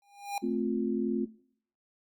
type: tone with exponential growth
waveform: square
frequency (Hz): 807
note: G#5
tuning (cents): -50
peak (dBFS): -29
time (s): 0.02-0.38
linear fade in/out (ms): 2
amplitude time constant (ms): 78
type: chord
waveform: sine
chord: F major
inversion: first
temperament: equal with one note detuned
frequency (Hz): 220 / 261.6 / 352.5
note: A3 / C4 / F4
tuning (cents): 0 / 0 / +16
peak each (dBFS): -32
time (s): 0.42-1.26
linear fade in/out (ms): 20
effects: noise-tail reverb RT60 0.6 s tail -20 dB re dry + Opus 48 kbps